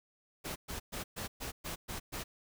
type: noise bursts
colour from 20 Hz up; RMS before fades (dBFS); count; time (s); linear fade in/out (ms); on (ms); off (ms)
pink; -40; 8; 0.44-2.24; 20; 120; 120
effects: none